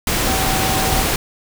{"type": "tone in noise", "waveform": "sine", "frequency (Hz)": 764, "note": "G5", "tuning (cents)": -45, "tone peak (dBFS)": -23, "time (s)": [0.27, 1.02], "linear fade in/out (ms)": 2, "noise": "pink", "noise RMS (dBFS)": -18, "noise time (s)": [0.07, 1.16], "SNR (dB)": -8, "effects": []}